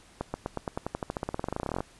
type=accelerating click train; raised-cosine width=1 ms; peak=-16 dBFS; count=28; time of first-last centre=0.21-1.805 s; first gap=130 ms; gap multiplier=0.93; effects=pink hiss -56 dBFS RMS until 1.99 s + resampled to 24000 Hz